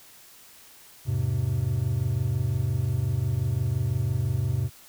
triangle chord, E augmented, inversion none, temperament just, 82.41 / 103.01 / 128.76 Hz, E2 / G#2 / B#2, 0 / -14 / -27 cents, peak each -30 / -25 / -24 dBFS, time 1.05-4.7 s, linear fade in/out 50 ms, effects white hiss -51 dBFS RMS until 4.88 s

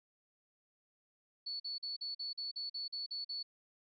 sine tone bursts, 4435 Hz, C#8, in tune, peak -38 dBFS, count 11, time 1.46-3.43 s, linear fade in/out 10 ms, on 140 ms, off 43 ms, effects none

